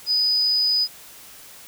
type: tone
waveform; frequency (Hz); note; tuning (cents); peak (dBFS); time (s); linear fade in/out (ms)
sine; 4978; D#8; 0; -17; 0.06-0.88; 50
effects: white hiss -44 dBFS RMS until 1.67 s